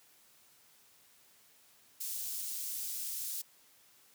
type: high-pass noise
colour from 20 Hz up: white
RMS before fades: -39 dBFS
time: 2-3.42 s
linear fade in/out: 10 ms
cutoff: 5500 Hz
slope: 12 dB/octave
effects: white hiss -64 dBFS RMS until 4.14 s + high-pass 80 Hz 12 dB/octave